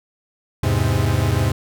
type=chord; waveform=45% pulse; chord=E augmented; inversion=none; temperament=equal; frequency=82.41 / 103.83 / 130.81 Hz; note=E2 / G#2 / B#2; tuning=0 / 0 / 0 cents; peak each=-22 / -19 / -21 dBFS; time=0.63-1.52 s; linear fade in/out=5 ms; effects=none